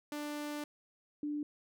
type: tone pair in turn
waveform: sawtooth / sine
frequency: 295.4 / 295.4 Hz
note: D4 / D4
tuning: +10 / +10 cents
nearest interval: unison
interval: 0 cents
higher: neither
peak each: -34 / -34 dBFS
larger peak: neither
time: 0.12-0.64 / 1.23-1.43 s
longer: first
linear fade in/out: 2 ms
effects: none